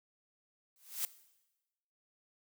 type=noise with exponential growth; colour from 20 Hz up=blue; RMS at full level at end=-32 dBFS; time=0.76-1.05 s; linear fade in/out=1 ms; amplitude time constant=62 ms; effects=noise-tail reverb RT60 1.0 s tail -17 dB re dry